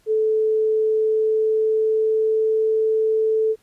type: tone with pitch glide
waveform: sine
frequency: 436 to 439 Hz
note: A4 to A4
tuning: -16 to -4 cents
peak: -16 dBFS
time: 0.06-3.56 s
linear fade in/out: 50 ms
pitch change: +12 cents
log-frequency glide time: 0.85-2.65 s
effects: pink hiss -61 dBFS RMS until 3.62 s + resampled to 32000 Hz